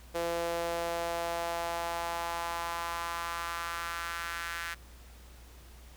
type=tone with high-pass filter sweep; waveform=sawtooth; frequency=169.5 Hz; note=E3; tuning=49 cents sharp; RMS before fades=-35 dBFS; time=0.14-4.75 s; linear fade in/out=20 ms; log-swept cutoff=490 to 1600 Hz; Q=2.6; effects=added 60 Hz sine -50 dBFS peak until 5.96 s + pink hiss -57 dBFS RMS until 5.96 s

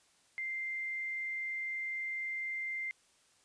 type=tone; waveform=sine; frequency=2092 Hz; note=C7; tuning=1 cent flat; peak=-35 dBFS; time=0.38-2.91 s; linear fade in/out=0 ms; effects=white hiss -68 dBFS RMS until 3.44 s + resampled to 22050 Hz

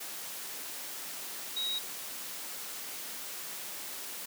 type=tone in noise; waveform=sine; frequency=3815 Hz; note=A#7; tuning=39 cents sharp; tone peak=-31 dBFS; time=1.56-1.79 s; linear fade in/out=10 ms; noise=white; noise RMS=-41 dBFS; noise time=0-4.26 s; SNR=+7 dB; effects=high-pass 200 Hz 12 dB/octave

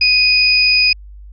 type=tone pair together; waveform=sine; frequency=2489 / 4978 Hz; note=D#7 / D#8; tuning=0 / 0 cents; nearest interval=octave; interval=1200 cents; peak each=-12 dBFS; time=0.01-0.93 s; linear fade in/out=5 ms; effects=added 50 Hz sine -33 dBFS peak until 1.32 s

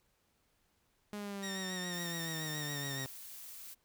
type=linear sweep; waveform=sawtooth; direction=down; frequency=208.3 to 132.2 Hz; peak=-36 dBFS; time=1.13-3.06 s; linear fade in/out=0 ms
type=tone with vibrato; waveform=15% pulse; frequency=1850 Hz; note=A#6; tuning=14 cents flat; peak=-34 dBFS; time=1.42-3.06 s; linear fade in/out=20 ms; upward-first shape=sine; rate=7.1 Hz; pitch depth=41 cents each way
type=noise; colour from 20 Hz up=blue; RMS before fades=-49 dBFS; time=1.92-3.75 s; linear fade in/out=20 ms
effects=pink hiss -75 dBFS RMS until 3.84 s

